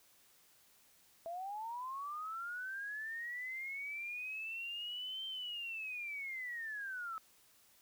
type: linear two-way sweep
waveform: sine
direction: up then down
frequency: 656 to 3136 to 1287 Hz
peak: -40 dBFS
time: 1.26-7.18 s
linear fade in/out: 0 ms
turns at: 5.26 s
effects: white hiss -67 dBFS RMS until 7.81 s